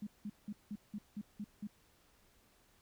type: tone bursts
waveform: sine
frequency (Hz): 207.7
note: G#3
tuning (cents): 0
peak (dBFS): -39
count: 8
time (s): 0.02-1.672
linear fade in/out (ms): 5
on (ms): 49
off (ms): 180
effects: pink hiss -69 dBFS RMS until 2.81 s